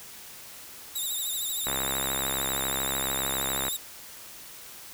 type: tone with vibrato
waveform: 5% pulse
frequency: 3735 Hz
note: A#7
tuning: 3 cents sharp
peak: -22 dBFS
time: 0.95-3.77 s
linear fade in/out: 10 ms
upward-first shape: sine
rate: 13 Hz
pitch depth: 80 cents each way
type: click train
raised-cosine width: 0.5 ms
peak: -15 dBFS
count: 136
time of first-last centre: 1.67-3.682 s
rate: 67.1 Hz
effects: white hiss -45 dBFS RMS until 4.93 s